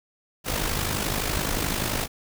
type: noise with amplitude modulation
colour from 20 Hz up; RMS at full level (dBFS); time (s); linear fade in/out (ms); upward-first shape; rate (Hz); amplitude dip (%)
pink; -24; 0.44-2.08; 50; sine; 51.6; 60
effects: none